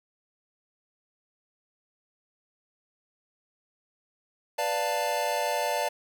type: chord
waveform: square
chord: B half-diminished seventh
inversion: none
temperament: equal with one note detuned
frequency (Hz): 493.9 / 587.3 / 698.5 / 887.7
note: B4 / D5 / F5 / A5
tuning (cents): 0 / 0 / 0 / +15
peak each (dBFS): -36 / -31 / -33 / -31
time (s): 4.58-5.89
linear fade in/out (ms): 10
effects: none